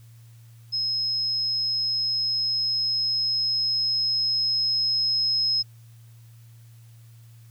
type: tone with level ramp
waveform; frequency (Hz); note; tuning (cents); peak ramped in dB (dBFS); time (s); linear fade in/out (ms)
sine; 5140; E8; -45; -23 to -20; 0.72-5.63; 20
effects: added 115 Hz sine -46 dBFS peak until 7.5 s + white hiss -61 dBFS RMS until 7.5 s